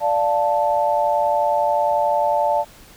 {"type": "chord", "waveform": "sine", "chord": "D minor", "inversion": "none", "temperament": "equal", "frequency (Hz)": [587.3, 698.5, 880], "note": ["D5", "F5", "A5"], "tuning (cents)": [0, 0, 0], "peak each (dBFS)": [-20, -22, -19], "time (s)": [0, 2.65], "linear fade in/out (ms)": 50, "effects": ["pink hiss -46 dBFS RMS until 2.96 s"]}